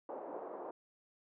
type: band-pass noise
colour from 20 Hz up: pink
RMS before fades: -45 dBFS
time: 0.09-0.71 s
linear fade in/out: 2 ms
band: 360 to 890 Hz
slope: 24 dB/octave
effects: none